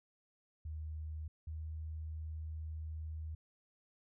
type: tone pair in turn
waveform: sine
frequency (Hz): 77.78 / 78.64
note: D#2 / D#2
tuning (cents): 0 / +19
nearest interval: unison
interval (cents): 19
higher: second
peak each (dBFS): -40 / -40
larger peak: neither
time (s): 0.65-1.28 / 1.47-3.35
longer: second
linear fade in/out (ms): 5
effects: none